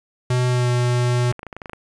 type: tone with pitch glide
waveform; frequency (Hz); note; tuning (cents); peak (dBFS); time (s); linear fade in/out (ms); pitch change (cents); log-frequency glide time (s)
square; 124.9 to 122.61; B2 to B2; +20 to -12; -17; 0.3-1.32; 5; -32; 0.47-0.69
type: clicks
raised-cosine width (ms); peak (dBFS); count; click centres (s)
0.5; -19; 10; 1.325 / 1.393 / 1.431 / 1.467 / 1.528 / 1.566 / 1.618 / 1.658 / 1.696 / 1.733
effects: resampled to 22050 Hz + 8-bit